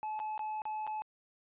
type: tone with dropouts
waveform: triangle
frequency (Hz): 860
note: A5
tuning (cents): -40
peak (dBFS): -33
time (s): 0.03-1.02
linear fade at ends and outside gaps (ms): 0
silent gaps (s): 0.192-0.2 / 0.378-0.393 / 0.619-0.654 / 0.867-0.875
effects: resampled to 8000 Hz